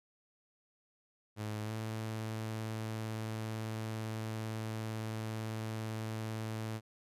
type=tone with pitch glide; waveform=sawtooth; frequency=106.7 to 110.27 Hz; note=G#2 to A2; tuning=+47 to +4 cents; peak=-33 dBFS; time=1.36-6.81 s; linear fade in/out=50 ms; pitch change=+57 cents; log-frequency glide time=1.64-1.72 s; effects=resampled to 32000 Hz